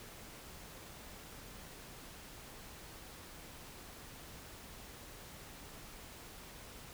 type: silence
effects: pink hiss -52 dBFS RMS until 6.93 s